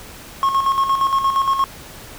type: tone with tremolo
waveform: triangle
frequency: 1086 Hz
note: C#6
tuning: 36 cents flat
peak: -11 dBFS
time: 0.43-1.64 s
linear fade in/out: 0 ms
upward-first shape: square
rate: 8.6 Hz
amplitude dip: 55%
effects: pink hiss -38 dBFS RMS until 2.18 s